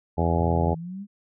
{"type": "harmonic tone", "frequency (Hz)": 83.9, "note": "E2", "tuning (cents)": 31, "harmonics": [1, 2, 3, 4, 5, 6, 7, 8, 9, 10], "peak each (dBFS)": [-24, -26, -31, -32, -30, -32, -32, -33, -32, -30], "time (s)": [0.17, 0.75], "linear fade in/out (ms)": 20}
{"type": "linear sweep", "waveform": "sine", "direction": "up", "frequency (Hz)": [98, 207.7], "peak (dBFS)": -32, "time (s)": [0.35, 1.07], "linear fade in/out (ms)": 50}
{"effects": []}